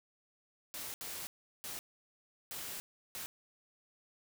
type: noise bursts at uneven times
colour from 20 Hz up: white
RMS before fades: -43 dBFS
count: 5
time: 0.74-0.94 / 1.01-1.27 / 1.64-1.79 / 2.51-2.8 / 3.15-3.26 s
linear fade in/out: 0 ms
effects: none